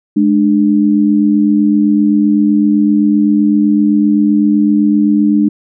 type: tone pair together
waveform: sine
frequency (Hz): 210 / 297.8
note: G#3 / D4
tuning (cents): +19 / +24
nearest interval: tritone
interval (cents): 605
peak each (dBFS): -10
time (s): 0.16-5.49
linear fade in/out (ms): 10
effects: none